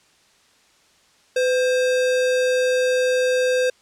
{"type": "tone with sample-and-hold", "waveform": "sine", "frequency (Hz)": 506, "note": "B4", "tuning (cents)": 42, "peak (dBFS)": -16, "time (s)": [1.36, 3.7], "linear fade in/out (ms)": 5, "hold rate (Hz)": 2100, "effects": ["white hiss -57 dBFS RMS until 3.81 s", "low-pass 7000 Hz 12 dB/octave"]}